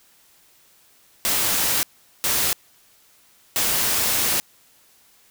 white noise bursts at uneven times, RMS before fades -21 dBFS, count 3, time 1.25-1.83 / 2.24-2.53 / 3.56-4.4 s, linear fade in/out 0 ms, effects white hiss -56 dBFS RMS until 5.3 s

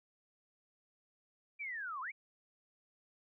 sine linear two-way sweep, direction down then up, 2386 to 993 to 2386 Hz, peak -39 dBFS, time 1.59-2.12 s, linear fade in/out 20 ms, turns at 2.01 s, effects none

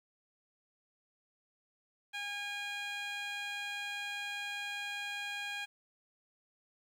15% pulse tone with band-pass filter, 815 Hz, G#5, 33 cents flat, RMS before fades -40 dBFS, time 2.13-5.66 s, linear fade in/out 20 ms, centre 2600 Hz, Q 0.83, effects 10-bit

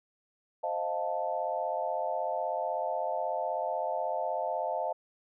sine chord, F dominant seventh, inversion second, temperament equal, 523.3 / 622.3 / 698.5 / 880 Hz, C5 / Eb5 / F5 / A5, 0 / 0 / 0 / 0 cents, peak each -37 / -34 / -34 / -35 dBFS, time 0.63-4.93 s, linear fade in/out 10 ms, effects none

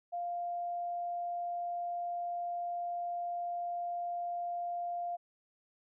sine tone, 698.5 Hz, F5, in tune, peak -34 dBFS, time 0.12-5.17 s, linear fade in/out 20 ms, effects none

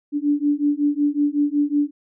sine beating tone pair, 288.5 / 293.9 Hz, D4 / D4, -31 / +1 cents, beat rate 5.4 Hz, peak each -20 dBFS, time 0.12-1.91 s, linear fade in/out 50 ms, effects none

